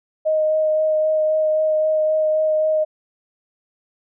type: tone with vibrato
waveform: sine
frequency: 622.3 Hz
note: D#5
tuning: in tune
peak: -15 dBFS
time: 0.25-2.85 s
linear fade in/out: 20 ms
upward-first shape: sine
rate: 3.8 Hz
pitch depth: 10 cents each way
effects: none